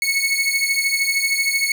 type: beating tone pair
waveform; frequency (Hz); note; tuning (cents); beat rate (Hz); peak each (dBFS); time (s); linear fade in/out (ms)
sawtooth; 2197 / 2210; C#7 / C#7; -16 / -6; 13; -17; 0.02-1.72; 2
effects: none